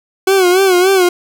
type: tone with vibrato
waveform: 40% pulse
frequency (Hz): 372.2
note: F#4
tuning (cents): +10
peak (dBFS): -7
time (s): 0.27-1.09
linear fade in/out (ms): 5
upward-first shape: sine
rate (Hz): 3.5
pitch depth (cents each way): 88
effects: none